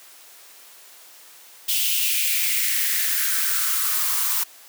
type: noise with high-pass filter sweep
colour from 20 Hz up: blue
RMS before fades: -22 dBFS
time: 1.68-4.44 s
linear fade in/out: 10 ms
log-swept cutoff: 3100 to 970 Hz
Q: 4.1
effects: white hiss -47 dBFS RMS until 4.68 s + high-pass 400 Hz 12 dB/octave